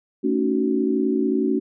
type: chord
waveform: sine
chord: D# half-diminished seventh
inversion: second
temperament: just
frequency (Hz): 224 / 280 / 311.1 / 373.4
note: A3 / C#4 / D#4 / F#4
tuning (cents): +31 / +18 / 0 / +16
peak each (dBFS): -24 / -22 / -28 / -23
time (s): 0.23-1.6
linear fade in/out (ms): 20
effects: none